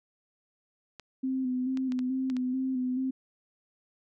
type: clicks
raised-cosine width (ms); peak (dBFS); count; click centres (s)
0.2; -26; 6; 0.997 / 1.773 / 1.921 / 1.991 / 2.3 / 2.367
type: tone with vibrato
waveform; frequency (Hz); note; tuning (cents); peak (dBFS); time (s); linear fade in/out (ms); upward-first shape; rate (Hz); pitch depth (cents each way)
sine; 257.5; C4; -28; -27; 1.23-3.11; 10; square; 2.3; 31
effects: none